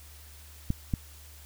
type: clicks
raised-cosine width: 5 ms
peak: -14 dBFS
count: 2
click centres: 0.704 / 0.938 s
effects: added 74 Hz sine -49 dBFS peak until 1.45 s + white hiss -53 dBFS RMS until 1.45 s

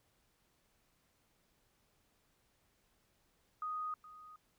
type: tone with echo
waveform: sine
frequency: 1244.5 Hz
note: D#6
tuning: in tune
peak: -37 dBFS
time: 3.62-3.94 s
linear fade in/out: 2 ms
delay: 420 ms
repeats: 1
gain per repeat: -15 dB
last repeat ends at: 4.36 s
effects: pink hiss -75 dBFS RMS until 4.58 s

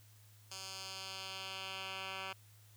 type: tone with band-pass filter sweep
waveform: 10% pulse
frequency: 191 Hz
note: G3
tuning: 45 cents flat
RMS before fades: -45 dBFS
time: 0.51-2.33 s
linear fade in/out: 5 ms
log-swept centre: 5700 to 2200 Hz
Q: 1.5
effects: added 105 Hz sine -60 dBFS peak until 2.76 s + white hiss -66 dBFS RMS until 2.76 s

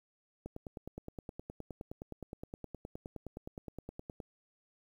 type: click train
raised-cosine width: 2 ms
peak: -29 dBFS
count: 37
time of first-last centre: 0.46-4.202 s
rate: 9.62 Hz
effects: 10-bit

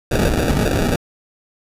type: noise with sample-and-hold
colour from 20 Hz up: pink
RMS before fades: -17 dBFS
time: 0.11-0.96 s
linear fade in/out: 5 ms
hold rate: 1050 Hz
effects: resampled to 32000 Hz

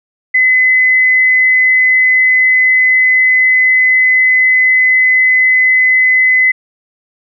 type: tone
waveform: sine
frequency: 2026 Hz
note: B6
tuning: 44 cents sharp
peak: -6 dBFS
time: 0.34-6.52 s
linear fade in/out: 10 ms
effects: none

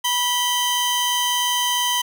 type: tone pair together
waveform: sawtooth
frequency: 978 / 3097 Hz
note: B5 / G7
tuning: -17 / -22 cents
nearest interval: octave + minor sixth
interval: 1995 cents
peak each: -18 dBFS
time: 0.04-2.02 s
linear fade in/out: 10 ms
effects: none

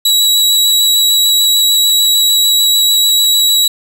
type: tone with vibrato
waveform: sawtooth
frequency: 3893 Hz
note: B7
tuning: 26 cents flat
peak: -5 dBFS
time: 0.05-3.68 s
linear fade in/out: 5 ms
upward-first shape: sine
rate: 6.7 Hz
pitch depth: 10 cents each way
effects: none

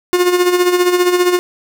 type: tone with tremolo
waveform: 45% pulse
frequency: 357.7 Hz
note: F4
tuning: 41 cents sharp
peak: -8 dBFS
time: 0.13-1.39 s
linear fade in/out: 0 ms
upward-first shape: sine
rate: 15 Hz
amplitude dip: 60%
effects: none

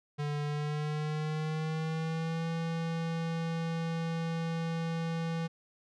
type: tone with pitch glide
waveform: square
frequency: 147 to 165 Hz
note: D3 to E3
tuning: +2 to +2 cents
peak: -32 dBFS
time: 0.18-5.48 s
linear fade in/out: 20 ms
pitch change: +200 cents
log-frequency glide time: 0.44-2.47 s
effects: low-pass 5000 Hz 12 dB/octave

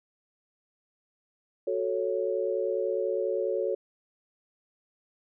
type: chord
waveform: sine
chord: F# minor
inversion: none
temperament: equal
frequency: 370 / 440 / 554.4 Hz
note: F#4 / A4 / C#5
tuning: 0 / 0 / 0 cents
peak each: -31 / -30 / -30 dBFS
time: 1.67-3.75 s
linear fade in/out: 5 ms
effects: none

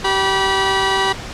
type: tone pair together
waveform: 15% pulse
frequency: 386.4 / 972 Hz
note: G4 / B5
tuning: -25 / -28 cents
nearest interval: octave + major third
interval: 1597 cents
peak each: -11 dBFS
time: 0.04-1.13 s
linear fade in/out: 10 ms
effects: pink hiss -30 dBFS RMS until 1.33 s + low-pass 6000 Hz 12 dB/octave

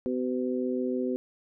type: harmonic tone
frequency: 126.5 Hz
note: B2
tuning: 42 cents sharp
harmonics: 2 / 3 / 4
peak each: -29 / -31 / -34 dBFS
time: 0.06-1.16 s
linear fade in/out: 0 ms
effects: none

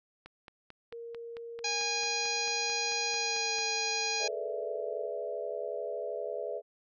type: click train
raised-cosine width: 0.3 ms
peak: -31 dBFS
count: 16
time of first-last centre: 0.26-3.586 s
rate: 4.51 Hz
type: tone with pitch glide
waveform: sine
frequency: 466.2 to 447.2 Hz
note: A#4 to A4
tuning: 0 to +28 cents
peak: -40 dBFS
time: 0.92-5.07 s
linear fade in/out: 10 ms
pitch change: -72 cents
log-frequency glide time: 3.09-3.61 s
type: harmonic tone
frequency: 821 Hz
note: G#5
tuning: 20 cents flat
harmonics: 1 / 2 / 3 / 4 / 5 / 6 / 7 / 8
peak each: -38 / -43 / -35 / -45 / -36 / -38 / -41 / -38 dBFS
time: 1.64-4.28 s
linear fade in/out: 5 ms
type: chord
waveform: sine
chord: E dominant seventh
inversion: first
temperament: equal with one note detuned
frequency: 423.3 / 493.9 / 587.3 / 659.3 Hz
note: G#4 / B4 / D5 / E5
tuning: +33 / 0 / 0 / 0 cents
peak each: -39 dBFS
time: 4.19-6.62 s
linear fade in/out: 50 ms
effects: none

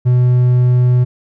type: tone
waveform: triangle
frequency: 124.3 Hz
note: B2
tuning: 12 cents sharp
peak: -6 dBFS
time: 0.05-1.05 s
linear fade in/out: 20 ms
effects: none

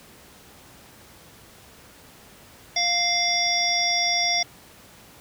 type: harmonic tone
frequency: 698.5 Hz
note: F5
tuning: in tune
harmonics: 1 / 3 / 5 / 7 / 8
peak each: -28 / -26 / -29 / -29 / -23 dBFS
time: 2.76-4.43 s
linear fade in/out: 5 ms
effects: pink hiss -49 dBFS RMS until 5.2 s + high-pass 60 Hz 12 dB/octave

